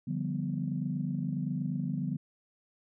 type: chord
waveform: sine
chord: G dominant seventh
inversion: second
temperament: equal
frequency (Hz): 146.83 / 174.61 / 196 / 246.9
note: D3 / F3 / G3 / B3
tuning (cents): 0 / 0 / 0 / 0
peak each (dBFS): -34 / -35 / -37 / -36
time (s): 0.07-2.17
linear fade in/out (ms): 10
effects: tanh soft clip ceiling -19 dBFS